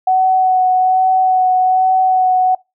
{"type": "tone with vibrato", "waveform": "sine", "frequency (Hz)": 746, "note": "F#5", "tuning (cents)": 14, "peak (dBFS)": -9, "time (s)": [0.07, 2.55], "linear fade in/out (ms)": 5, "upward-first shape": "sine", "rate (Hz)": 1.2, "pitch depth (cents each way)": 14, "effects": ["noise-tail reverb RT60 0.2 s tail -21 dB re dry"]}